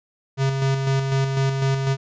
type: tone with tremolo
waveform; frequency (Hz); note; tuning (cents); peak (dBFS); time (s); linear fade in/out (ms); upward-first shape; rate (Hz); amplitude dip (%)
square; 135.3; C#3; -42; -18; 0.37-1.97; 50; square; 4; 40
effects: resampled to 16000 Hz